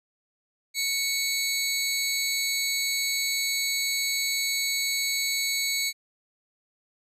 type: tone pair together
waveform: 20% pulse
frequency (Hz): 2217 / 3950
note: C#7 / B7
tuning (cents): 0 / 0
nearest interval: minor seventh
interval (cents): 1000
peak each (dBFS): -21 / -24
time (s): 0.74-5.93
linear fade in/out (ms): 50
effects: resampled to 32000 Hz